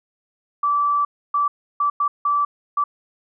sine tone bursts at uneven times, 1160 Hz, D6, 22 cents flat, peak -16 dBFS, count 6, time 0.63-1.05 / 1.34-1.48 / 1.8-1.9 / 2-2.08 / 2.25-2.45 / 2.77-2.84 s, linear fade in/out 5 ms, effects none

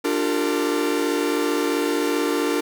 45% pulse chord, G minor seventh, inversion second, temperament equal with one note detuned, 293.7 / 349.2 / 392 / 456.8 Hz, D4 / F4 / G4 / Bb4, 0 / 0 / 0 / -35 cents, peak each -24 / -26 / -29 / -25 dBFS, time 0.04-2.61 s, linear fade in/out 10 ms, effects none

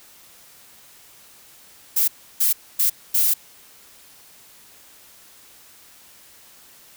violet noise bursts at uneven times, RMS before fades -18 dBFS, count 4, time 1.96-2.08 / 2.4-2.53 / 2.79-2.9 / 3.14-3.34 s, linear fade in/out 10 ms, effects white hiss -49 dBFS RMS until 6.96 s

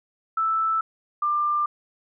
sine tone pair in turn, 1318.5 / 1191.4 Hz, E6 / D6, 0 / +24 cents, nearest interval major second, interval 176 cents, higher first, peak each -20 dBFS, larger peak neither, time 0.37-0.81 / 1.22-1.66 s, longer neither, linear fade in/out 5 ms, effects none

